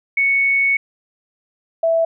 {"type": "tone pair in turn", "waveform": "sine", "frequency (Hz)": [2217, 659.1], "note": ["C#7", "E5"], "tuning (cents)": [0, 0], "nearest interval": "octave + major sixth", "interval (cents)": 2100, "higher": "first", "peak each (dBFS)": -13, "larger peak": "neither", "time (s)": [[0.17, 0.77], [1.83, 2.05]], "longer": "first", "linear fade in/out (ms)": 5, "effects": []}